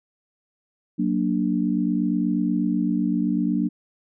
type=chord; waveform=sine; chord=Gb augmented; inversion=none; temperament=equal; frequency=185 / 233.1 / 293.7 Hz; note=Gb3 / Bb3 / D4; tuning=0 / 0 / 0 cents; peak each=-24 dBFS; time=0.98-3.69 s; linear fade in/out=20 ms; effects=none